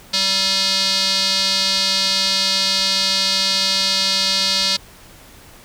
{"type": "tone with band-pass filter", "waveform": "square", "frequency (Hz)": 193.1, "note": "G3", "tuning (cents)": -26, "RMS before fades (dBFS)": -18, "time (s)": [0.13, 4.77], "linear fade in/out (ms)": 10, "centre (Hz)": 4400, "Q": 4, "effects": ["pink hiss -44 dBFS RMS until 5.64 s"]}